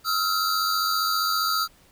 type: tone cluster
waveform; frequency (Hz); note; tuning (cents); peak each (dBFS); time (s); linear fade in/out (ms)
square; 1277 / 1372 / 4647; D#6 / F6 / D8; +45 / -31 / -19; -27; 0.04-1.68; 50
effects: pink hiss -57 dBFS RMS until 1.91 s